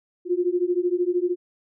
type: beating tone pair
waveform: sine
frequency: 349.2 / 362.2 Hz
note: F4 / F#4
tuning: 0 / -37 cents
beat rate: 13 Hz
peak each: -23 dBFS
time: 0.25-1.36 s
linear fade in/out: 50 ms
effects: none